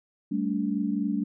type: chord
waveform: sine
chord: G suspended second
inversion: none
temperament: equal with one note detuned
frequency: 196 / 220 / 287.1 Hz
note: G3 / A3 / D4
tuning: 0 / 0 / -39 cents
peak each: -29 dBFS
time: 0.31-1.24 s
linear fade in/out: 10 ms
effects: none